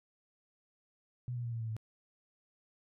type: tone with pitch steps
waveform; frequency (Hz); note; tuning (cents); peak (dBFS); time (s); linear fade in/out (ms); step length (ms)
sine; 123.47 / 120.65 / 117.89 / 115.2 / 112.57 / 110; B2 / B2 / A#2 / A#2 / A2 / A2; 0 / -40 / +20 / -20 / +40 / 0; -35; 1.28-1.766; 0; 81
effects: none